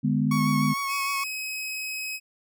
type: chord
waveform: sine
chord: G# diminished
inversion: second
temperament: just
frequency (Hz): 149.51 / 207.7 / 249.2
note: D3 / G#3 / B3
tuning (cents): +31 / 0 / +16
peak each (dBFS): -25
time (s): 0.03-0.74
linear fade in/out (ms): 20
type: tone with vibrato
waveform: 30% pulse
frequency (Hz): 1108.7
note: C#6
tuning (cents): 0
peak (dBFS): -24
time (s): 0.31-1.24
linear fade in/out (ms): 5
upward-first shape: sine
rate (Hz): 6.6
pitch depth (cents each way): 23
type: tone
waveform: sawtooth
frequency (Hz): 2543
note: D#7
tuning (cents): +37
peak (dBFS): -27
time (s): 0.87-2.2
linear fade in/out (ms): 50
effects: none